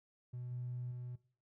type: tone with level steps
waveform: triangle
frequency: 123.47 Hz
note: B2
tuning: in tune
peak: -39 / -36 / -40 dBFS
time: 0.33-1.16 s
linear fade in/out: 10 ms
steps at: 0.51 / 0.91 s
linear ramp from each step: 5 ms
effects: noise-tail reverb RT60 0.4 s tail -19 dB re dry + tanh soft clip ceiling -36 dBFS